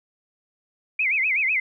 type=tone with vibrato; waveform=sine; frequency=2300 Hz; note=D7; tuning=37 cents flat; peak=-19 dBFS; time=0.99-1.6 s; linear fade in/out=5 ms; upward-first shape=sine; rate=8 Hz; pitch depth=210 cents each way; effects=none